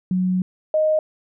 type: tone pair in turn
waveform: sine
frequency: 183.9 / 621.2 Hz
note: F#3 / D#5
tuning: -10 / -3 cents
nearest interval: octave + major sixth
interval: 2107 cents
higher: second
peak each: -17 / -15 dBFS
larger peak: second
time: 0.11-0.42 / 0.74-0.99 s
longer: first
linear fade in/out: 2 ms
effects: none